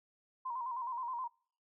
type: tone with vibrato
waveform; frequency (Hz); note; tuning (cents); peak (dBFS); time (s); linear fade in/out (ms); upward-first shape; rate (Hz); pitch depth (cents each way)
sine; 987.8; B5; 0; -36; 0.45-1.28; 10; square; 9.5; 76
effects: noise-tail reverb RT60 0.5 s tail -26 dB re dry